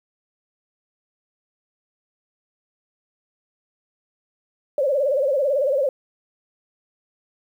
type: tone with vibrato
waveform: sine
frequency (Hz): 554.4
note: C#5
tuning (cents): 0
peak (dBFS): -17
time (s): 4.78-5.89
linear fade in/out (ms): 2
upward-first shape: sine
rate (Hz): 18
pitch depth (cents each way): 130
effects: 9-bit